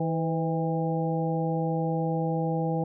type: harmonic tone with a mistuned harmonic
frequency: 161.6 Hz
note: E3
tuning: 34 cents flat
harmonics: 1 / 2 / 3 / 4 / 5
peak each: -27 / -33 / -31 / -38 / -33 dBFS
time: 0-2.84 s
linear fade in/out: 5 ms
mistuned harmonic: 3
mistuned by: +48 cents
effects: none